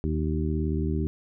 harmonic tone with a mistuned harmonic, 78 Hz, D#2, 5 cents sharp, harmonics 1 / 2 / 3 / 4 / 5, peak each -27 / -30 / -32 / -33 / -34 dBFS, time 0.04-1.07 s, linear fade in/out 0 ms, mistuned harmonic 5, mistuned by -20 cents, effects none

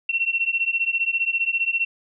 sine beating tone pair, 2711 / 2726 Hz, E7 / F7, +48 / -43 cents, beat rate 15 Hz, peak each -23 dBFS, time 0.09-1.85 s, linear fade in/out 5 ms, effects none

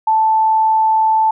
sine tone, 879 Hz, A5, 2 cents flat, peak -10 dBFS, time 0.07-1.31 s, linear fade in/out 5 ms, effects none

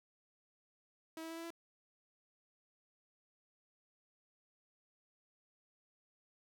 sawtooth tone with pitch steps, 322.4 / 325.6 / 328.8 / 332 / 335.3 Hz, E4 / E4 / E4 / E4 / E4, -38 / -21 / -4 / +12 / +30 cents, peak -40 dBFS, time 1.17-1.505 s, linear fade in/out 2 ms, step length 67 ms, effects 12-bit

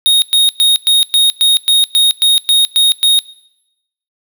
square tone bursts, 3729 Hz, A#7, in tune, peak -7 dBFS, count 12, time 0.06-3.19 s, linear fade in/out 0 ms, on 160 ms, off 110 ms, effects noise-tail reverb RT60 0.9 s tail -22 dB re dry

